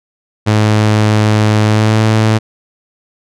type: tone with pitch glide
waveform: sawtooth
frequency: 107 to 109.69 Hz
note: A2 to A2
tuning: -48 to -5 cents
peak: -4 dBFS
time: 0.46-2.39 s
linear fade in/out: 20 ms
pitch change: +43 cents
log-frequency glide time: 1.66-2 s
effects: low-pass 7000 Hz 12 dB/octave